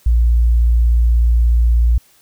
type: tone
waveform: sine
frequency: 58.3 Hz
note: A#1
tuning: 1 cent sharp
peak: -8 dBFS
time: 0.06-1.98 s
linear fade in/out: 5 ms
effects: tanh soft clip ceiling -5 dBFS + white hiss -52 dBFS RMS until 2.21 s